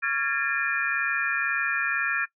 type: tone cluster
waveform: sine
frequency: 1121 / 1378 / 1652 / 1794 / 2415 Hz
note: C#6 / F6 / G#6 / A6 / D7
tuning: +19 / -24 / -10 / +33 / +48 cents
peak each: -37 / -29 / -28 / -30 / -29 dBFS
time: 0.02-2.26 s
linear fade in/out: 20 ms
effects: noise-tail reverb RT60 0.1 s tail -20 dB re dry